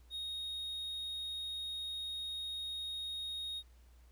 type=tone; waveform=triangle; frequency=3734 Hz; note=A#7; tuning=2 cents sharp; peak=-37 dBFS; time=0.1-3.63 s; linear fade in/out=50 ms; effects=added 60 Hz sine -58 dBFS peak until 4.11 s + pink hiss -71 dBFS RMS until 4.11 s